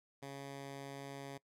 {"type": "tone", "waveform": "10% pulse", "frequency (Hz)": 138.59, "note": "C#3", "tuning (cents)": 0, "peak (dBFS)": -37, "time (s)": [0.22, 1.38], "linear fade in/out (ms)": 10, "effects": ["noise-tail reverb RT60 0.1 s tail -22 dB re dry", "low-pass 12000 Hz 12 dB/octave"]}